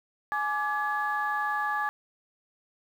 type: tone cluster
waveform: sine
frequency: 840 / 1172 / 1694 Hz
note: G#5 / D6 / G#6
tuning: +19 / -4 / +34 cents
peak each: -30 dBFS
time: 0.32-1.89 s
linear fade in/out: 0 ms
effects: tanh soft clip ceiling -18 dBFS + 9-bit